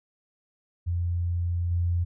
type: tone with level steps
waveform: sine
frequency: 86.8 Hz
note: F2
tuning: 10 cents flat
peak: -24 / -22 dBFS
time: 0.86-2.05 s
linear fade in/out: 20 ms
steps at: 1.71 s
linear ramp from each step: 5 ms
effects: none